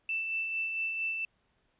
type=tone with tremolo; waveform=sine; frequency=2658 Hz; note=E7; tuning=14 cents sharp; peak=-29 dBFS; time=0.09-1.25 s; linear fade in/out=2 ms; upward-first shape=sine; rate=4.4 Hz; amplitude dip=35%; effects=pink hiss -73 dBFS RMS until 1.79 s + resampled to 8000 Hz